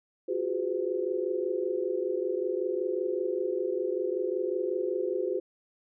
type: tone cluster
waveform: sine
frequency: 348.4 / 373.6 / 414.2 / 508 Hz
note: F4 / F#4 / G#4 / B4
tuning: -4 / +17 / -5 / +49 cents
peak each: -34 / -31 / -34 / -33 dBFS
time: 0.28-5.4 s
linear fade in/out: 10 ms
effects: none